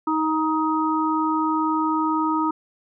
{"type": "harmonic tone", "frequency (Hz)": 314, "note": "D#4", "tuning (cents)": 16, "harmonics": [1, 3, 4], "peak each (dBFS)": [-22, -24, -25], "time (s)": [0.07, 2.51], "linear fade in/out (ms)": 5, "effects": []}